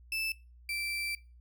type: tone pair in turn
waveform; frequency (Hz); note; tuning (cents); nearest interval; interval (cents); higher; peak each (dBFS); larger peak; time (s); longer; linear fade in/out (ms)
35% pulse; 2637 / 2338; E7 / D7; 0 / -8; major second; 208; first; -30 / -31; first; 0.12-0.32 / 0.69-1.15; second; 2
effects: noise-tail reverb RT60 0.3 s tail -21 dB re dry + added 60 Hz sine -53 dBFS peak until 1.4 s

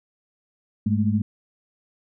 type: tone cluster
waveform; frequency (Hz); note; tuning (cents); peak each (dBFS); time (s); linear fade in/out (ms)
sine; 102.9 / 205.7 / 219.2; G#2 / G#3 / A3; -16 / -16 / -6; -23; 0.86-1.22; 5
effects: none

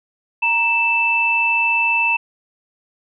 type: tone pair together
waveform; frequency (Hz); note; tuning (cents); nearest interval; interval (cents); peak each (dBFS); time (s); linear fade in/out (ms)
sine; 933.9 / 2646; A#5 / E7; +3 / +6; octave + tritone; 1803; -21 / -15; 0.42-2.17; 10
effects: none

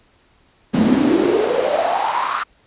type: noise with high-pass filter sweep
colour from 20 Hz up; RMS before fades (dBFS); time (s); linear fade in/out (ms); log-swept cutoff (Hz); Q
brown; -17; 0.73-2.44; 20; 200 to 1300; 6.9
effects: pink hiss -56 dBFS RMS until 2.66 s + resampled to 8000 Hz

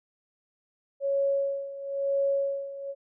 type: tone with tremolo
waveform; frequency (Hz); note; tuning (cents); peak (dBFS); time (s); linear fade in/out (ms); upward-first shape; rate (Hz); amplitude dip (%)
sine; 554.4; C#5; 0; -22; 1-2.95; 50; sine; 1; 80
effects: none

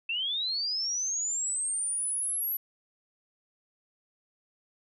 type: linear sweep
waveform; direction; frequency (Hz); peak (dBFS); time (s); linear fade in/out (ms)
sine; up; 2637 to 11840; -28; 0.09-2.57; 5
effects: none

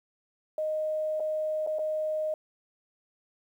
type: tone with dropouts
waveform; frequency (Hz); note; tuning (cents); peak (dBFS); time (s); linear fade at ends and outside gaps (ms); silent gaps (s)
sine; 620; D#5; -6; -27; 0.58-2.34; 2; 1.198-1.203 / 1.665-1.672 / 1.786-1.792
effects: 10-bit

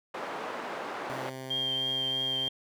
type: band-pass noise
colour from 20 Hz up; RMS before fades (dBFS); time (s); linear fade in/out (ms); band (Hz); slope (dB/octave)
white; -37; 0.14-1.3; 5; 330 to 1100; 12
type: tone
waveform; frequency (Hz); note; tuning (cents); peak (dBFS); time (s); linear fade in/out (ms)
10% pulse; 131.3; C3; +6; -30; 1.1-2.48; 0
type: tone with vibrato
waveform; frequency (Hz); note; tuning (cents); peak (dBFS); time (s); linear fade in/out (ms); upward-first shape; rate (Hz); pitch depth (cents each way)
sine; 3188; G7; +28; -28; 1.5-2.49; 10; triangle; 3.1; 20
effects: none

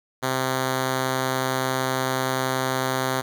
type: tone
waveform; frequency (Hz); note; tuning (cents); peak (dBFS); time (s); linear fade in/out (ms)
5% pulse; 130.7; C3; -1; -11; 0.22-3.22; 20
effects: none

